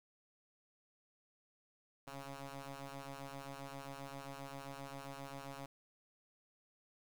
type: ring-modulated tone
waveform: 10% pulse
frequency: 138.59 Hz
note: C#3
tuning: in tune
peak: -35 dBFS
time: 2.07-5.66 s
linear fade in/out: 5 ms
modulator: 412 Hz
effects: 12-bit